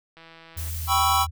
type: click train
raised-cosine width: 0.3 ms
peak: -31 dBFS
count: 86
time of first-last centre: 0.17-0.688 s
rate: 164 Hz
type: tone with vibrato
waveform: sine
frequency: 81 Hz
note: E2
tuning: 30 cents flat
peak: -29 dBFS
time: 0.56-1.31 s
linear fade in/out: 20 ms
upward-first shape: square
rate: 18 Hz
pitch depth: 27 cents each way
type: noise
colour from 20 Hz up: blue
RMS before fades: -36 dBFS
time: 0.57-1.25 s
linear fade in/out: 5 ms
type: chord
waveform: square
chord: C# half-diminished seventh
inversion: second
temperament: equal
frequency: 784 / 987.8 / 1108.7 / 1318.5 Hz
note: G5 / B5 / C#6 / E6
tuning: 0 / 0 / 0 / 0 cents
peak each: -25 dBFS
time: 0.87-1.27 s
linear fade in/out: 50 ms
effects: none